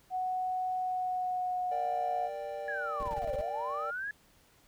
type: tone with pitch glide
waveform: sine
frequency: 740 to 726.4 Hz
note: F#5 to F#5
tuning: 0 to -32 cents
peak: -30 dBFS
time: 0.1-2.3 s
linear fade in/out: 50 ms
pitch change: -32 cents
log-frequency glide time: 0.73-1.79 s
type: chord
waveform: triangle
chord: G minor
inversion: first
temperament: equal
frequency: 466.2 / 587.3 / 784 Hz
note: Bb4 / D5 / G5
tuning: 0 / 0 / 0 cents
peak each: -42 / -36 / -40 dBFS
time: 1.71-3.91 s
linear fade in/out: 10 ms
type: linear two-way sweep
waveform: sine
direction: down then up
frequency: 1712 to 512 to 1712 Hz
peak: -34 dBFS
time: 2.68-4.11 s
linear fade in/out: 2 ms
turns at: 3.34 s
type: noise bursts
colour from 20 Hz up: brown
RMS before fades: -40 dBFS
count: 8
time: 3-3.413 s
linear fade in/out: 0 ms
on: 28 ms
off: 27 ms
effects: pink hiss -64 dBFS RMS until 4.67 s